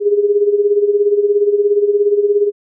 sine tone with tremolo, 410 Hz, G#4, 22 cents flat, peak -7 dBFS, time 0-2.52 s, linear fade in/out 50 ms, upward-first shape sine, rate 17 Hz, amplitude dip 70%, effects none

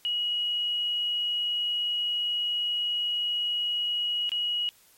sine tone with dropouts, 2905 Hz, F#7, 32 cents flat, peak -25 dBFS, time 0.05-4.69 s, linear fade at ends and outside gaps 0 ms, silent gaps 4.293-4.318 s, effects white hiss -59 dBFS RMS until 4.97 s + MP3 64 kbps

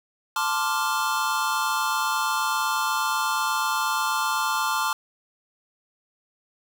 square chord, D minor seventh, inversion second, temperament equal, 880 / 1046.5 / 1174.7 / 1396.9 Hz, A5 / C6 / D6 / F6, 0 / 0 / 0 / 0 cents, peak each -29 dBFS, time 0.36-4.93 s, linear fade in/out 2 ms, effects none

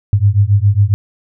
sine beating tone pair, 98 / 105.3 Hz, G2 / G#2, 0 / +24 cents, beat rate 7.3 Hz, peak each -11 dBFS, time 0.13-0.94 s, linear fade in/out 0 ms, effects none

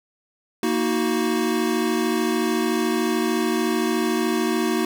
square chord, D# minor, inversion second, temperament equal with one note detuned, 233.1 / 316.4 / 370 Hz, A#3 / D#4 / F#4, 0 / +29 / 0 cents, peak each -25 dBFS, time 0.63-4.85 s, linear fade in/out 2 ms, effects none

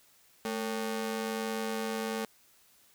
sawtooth ring-modulated tone, 335.2 Hz, E4, 29 cents sharp, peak -25 dBFS, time 0.45-2.25 s, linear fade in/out 2 ms, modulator 117 Hz, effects white hiss -63 dBFS RMS until 2.94 s

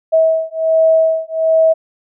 sine beating tone pair, 644 / 645.3 Hz, E5 / E5, -41 / -37 cents, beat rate 1.3 Hz, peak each -13 dBFS, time 0.12-1.74 s, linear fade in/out 20 ms, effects none

